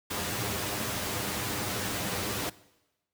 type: noise with comb filter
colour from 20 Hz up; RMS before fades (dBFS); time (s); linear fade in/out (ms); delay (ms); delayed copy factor
pink; -32; 0.1-2.5; 10; 9.9; +0.6
effects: noise-tail reverb RT60 1.0 s tail -20 dB re dry + high-pass 80 Hz 12 dB/octave